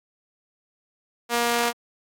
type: tone with high-pass filter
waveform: sawtooth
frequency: 237 Hz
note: A#3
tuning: 29 cents sharp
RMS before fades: -23 dBFS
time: 1.29-1.73 s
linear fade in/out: 50 ms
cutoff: 550 Hz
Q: 0.75
effects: AAC 48 kbps